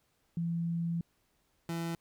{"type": "tone pair in turn", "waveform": ["sine", "30% pulse"], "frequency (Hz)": [168.5, 167.24], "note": ["E3", "E3"], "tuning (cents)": [38, 25], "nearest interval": "unison", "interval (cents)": 13, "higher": "first", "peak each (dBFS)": [-30, -31], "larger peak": "first", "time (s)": [[0.37, 1.01], [1.69, 1.95]], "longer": "first", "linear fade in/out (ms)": 2, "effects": ["pink hiss -74 dBFS RMS until 2 s"]}